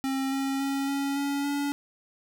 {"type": "tone with pitch steps", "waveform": "square", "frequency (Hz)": [268.1, 271.4, 274.7, 278, 281.4, 284.9], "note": ["C4", "C#4", "C#4", "C#4", "C#4", "C#4"], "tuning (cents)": [42, -36, -16, 5, 26, 48], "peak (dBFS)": -27, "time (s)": [0.04, 1.72], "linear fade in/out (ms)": 0, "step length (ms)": 280, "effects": []}